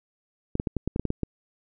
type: clicks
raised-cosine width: 3 ms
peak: -13 dBFS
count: 10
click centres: 0.554 / 0.599 / 0.672 / 0.767 / 0.876 / 0.961 / 0.996 / 1.053 / 1.104 / 1.233 s
effects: none